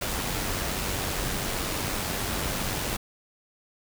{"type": "noise with amplitude modulation", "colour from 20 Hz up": "pink", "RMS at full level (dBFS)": -28, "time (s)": [0.01, 2.97], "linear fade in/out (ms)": 10, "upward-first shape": "sine", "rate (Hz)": 95.3, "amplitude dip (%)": 35, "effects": []}